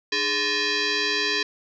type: tone with frequency modulation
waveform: sine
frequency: 1137 Hz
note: C#6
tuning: 44 cents sharp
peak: -21 dBFS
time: 0.12-1.43 s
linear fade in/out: 5 ms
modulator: 720 Hz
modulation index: 5.7
effects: none